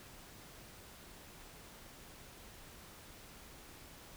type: silence
effects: pink hiss -55 dBFS RMS until 4.16 s